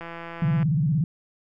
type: click train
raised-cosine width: 0.5 ms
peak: -22 dBFS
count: 105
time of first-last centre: 0.01-0.629 s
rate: 168 Hz
type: tone with vibrato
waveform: sine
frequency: 151.7 Hz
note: D#3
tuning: 44 cents flat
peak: -19 dBFS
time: 0.42-1.04 s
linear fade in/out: 2 ms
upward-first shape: square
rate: 17 Hz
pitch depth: 170 cents each way
effects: none